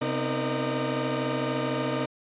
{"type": "tone cluster", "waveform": "30% pulse", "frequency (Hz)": [133.1, 252.7, 313, 461.4, 602], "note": ["C3", "B3", "D#4", "A#4", "D5"], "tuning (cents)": [30, 40, 10, -18, 43], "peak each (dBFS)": -30, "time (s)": [0.01, 2.06], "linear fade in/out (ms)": 10, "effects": ["resampled to 8000 Hz"]}